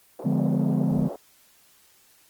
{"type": "band-pass noise", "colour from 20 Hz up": "white", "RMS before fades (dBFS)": -36, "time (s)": [0.19, 1.16], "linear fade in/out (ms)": 2, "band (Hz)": [350, 630], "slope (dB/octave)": 24}
{"type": "chord", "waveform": "sine", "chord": "D diminished seventh", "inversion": "none", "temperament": "equal with one note detuned", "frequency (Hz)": [146.83, 174.61, 207.7, 252.7], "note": ["D3", "F3", "Ab3", "Cb4"], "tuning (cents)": [0, 0, 0, 40], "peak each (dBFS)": -26, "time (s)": [0.24, 1.09], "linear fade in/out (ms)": 20}
{"effects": ["white hiss -58 dBFS RMS until 2.29 s", "Opus 24 kbps"]}